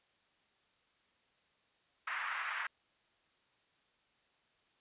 white band-pass noise, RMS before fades -39 dBFS, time 2.07-2.67 s, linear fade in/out 5 ms, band 1100 to 2000 Hz, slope 24 dB/octave, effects white hiss -73 dBFS RMS until 4.8 s + resampled to 8000 Hz

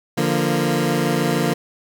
20% pulse chord, Bb major, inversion first, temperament equal with one note detuned, 146.83 / 173.51 / 233.1 Hz, D3 / F3 / Bb3, 0 / -11 / 0 cents, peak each -17 dBFS, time 0.17-1.54 s, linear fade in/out 10 ms, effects none

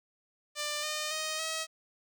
5% pulse tone with pitch steps, 594 / 608.9 / 624.3 / 640 Hz, D5 / D#5 / D#5 / D#5, +20 / -38 / +6 / +49 cents, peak -21 dBFS, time 0.55-1.67 s, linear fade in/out 50 ms, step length 280 ms, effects none

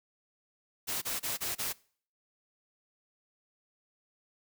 white noise bursts, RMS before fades -34 dBFS, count 5, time 0.87-1.732 s, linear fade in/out 20 ms, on 150 ms, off 28 ms, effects noise-tail reverb RT60 0.5 s tail -23 dB re dry

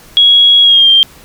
sine tone with pitch glide, 3322 to 3176 Hz, G#7 to G7, 0 to +22 cents, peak -3 dBFS, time 0.17-1.03 s, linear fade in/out 0 ms, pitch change -78 cents, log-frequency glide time 0.62-0.9 s, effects pink hiss -39 dBFS RMS until 1.24 s

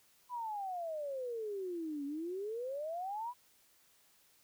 sine exponential two-way sweep, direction down then up, 1007 to 277.2 to 1007 Hz, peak -37 dBFS, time 0.29-3.34 s, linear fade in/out 50 ms, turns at 2.05 s, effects white hiss -68 dBFS RMS until 4.43 s

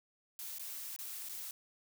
blue noise with dropouts, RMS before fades -44 dBFS, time 0.39-1.51 s, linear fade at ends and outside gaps 1 ms, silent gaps 0.585-0.595 / 0.963-0.989 / 1.288-1.294 s, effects none

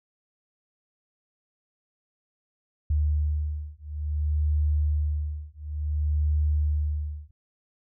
sine beating tone pair, 74.8 / 75.37 Hz, D2 / D2, +32 / +45 cents, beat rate 0.57 Hz, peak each -26 / -26 dBFS, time 2.9-7.31 s, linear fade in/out 5 ms, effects none

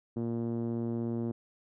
5% pulse tone with low-pass filter, 116.54 Hz, A#2, in tune, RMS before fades -33 dBFS, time 0.16-1.32 s, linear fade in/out 10 ms, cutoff 280 Hz, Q 1.7, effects none

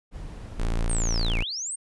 brown noise, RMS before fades -38 dBFS, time 0.11-0.87 s, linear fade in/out 50 ms
square tone, 28.45 Hz, A#0, 41 cents flat, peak -23 dBFS, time 0.58-1.44 s, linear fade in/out 20 ms
sine linear two-way sweep, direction down then up, 8870 to 2105 to 8870 Hz, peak -29 dBFS, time 0.89-1.76 s, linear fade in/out 10 ms, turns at 1.39 s
effects resampled to 24000 Hz

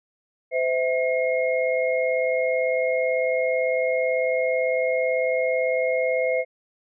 sine tone cluster, 512 / 650 / 2147 Hz, C5 / E5 / C7, -38 / -24 / +44 cents, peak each -22 / -25 / -28 dBFS, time 0.51-6.45 s, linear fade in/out 50 ms, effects none

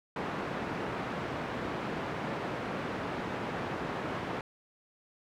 pink band-pass noise, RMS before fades -36 dBFS, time 0.16-4.41 s, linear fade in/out 2 ms, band 150 to 1800 Hz, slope 12 dB/octave, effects none

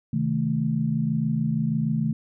sine chord, A diminished, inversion first, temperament just, 132 / 158.4 / 220 Hz, C3 / Eb3 / A3, +16 / +31 / 0 cents, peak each -28 / -25 / -25 dBFS, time 0.13-2.13 s, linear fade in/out 5 ms, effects none

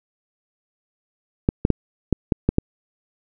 clicks, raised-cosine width 3 ms, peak -3 dBFS, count 7, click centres 1.489 / 1.651 / 1.703 / 2.127 / 2.322 / 2.49 / 2.584 s, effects none

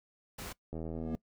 pink noise, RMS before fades -43 dBFS, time 0.38-0.53 s, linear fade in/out 10 ms
click train, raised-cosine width 2 ms, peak -27 dBFS, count 35, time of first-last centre 0.73-1.15 s, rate 80.9 Hz
triangle tone with exponential growth, 238.6 Hz, A#3, 41 cents sharp, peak -27 dBFS, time 0.85-1.15 s, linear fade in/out 0 ms, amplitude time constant 65 ms
effects noise-tail reverb RT60 0.1 s tail -21 dB re dry

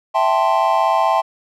triangle chord, A minor seventh, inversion second, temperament equal, 659.3 / 784 / 880 / 1046.5 Hz, E5 / G5 / A5 / C6, 0 / 0 / 0 / 0 cents, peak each -17 dBFS, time 0.14-1.22 s, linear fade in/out 20 ms, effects none

